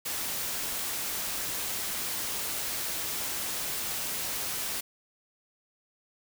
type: noise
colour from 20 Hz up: white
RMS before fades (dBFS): -33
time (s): 0.05-4.81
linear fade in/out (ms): 10
effects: none